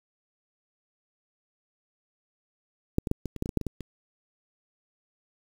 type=clicks; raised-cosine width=3 ms; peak=-9 / -16 / -11 / -19 / -25 / -14 / -19 / -18 / -10 / -21 / -17 / -25 dBFS; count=12; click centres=2.984 / 3.072 / 3.114 / 3.257 / 3.363 / 3.424 / 3.459 / 3.492 / 3.573 / 3.613 / 3.667 / 3.807 s; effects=7-bit